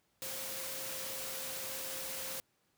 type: tone in noise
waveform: sine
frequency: 529 Hz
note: C5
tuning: 19 cents sharp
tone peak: -49 dBFS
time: 0.22-2.4 s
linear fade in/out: 0 ms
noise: white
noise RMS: -41 dBFS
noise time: 0.22-2.4 s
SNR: -11 dB
effects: pink hiss -75 dBFS RMS until 2.77 s + high-pass 80 Hz 12 dB/octave